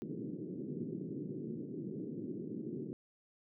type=band-pass noise; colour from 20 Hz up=white; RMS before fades=-42 dBFS; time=0.02-2.93 s; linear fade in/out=0 ms; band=130 to 390 Hz; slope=48 dB/octave; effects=none